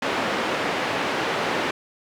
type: band-pass noise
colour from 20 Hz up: pink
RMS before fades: -25 dBFS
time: 0.02-1.71 s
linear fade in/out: 5 ms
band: 300 to 2800 Hz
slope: 12 dB/octave
effects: none